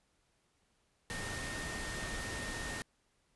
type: tone in noise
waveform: sine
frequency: 1837 Hz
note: A#6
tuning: 26 cents flat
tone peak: -43 dBFS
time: 1.1-2.82 s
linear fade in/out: 0 ms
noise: pink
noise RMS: -41 dBFS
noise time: 1.1-2.82 s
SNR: -5 dB
effects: pink hiss -75 dBFS RMS until 3.35 s + resampled to 24000 Hz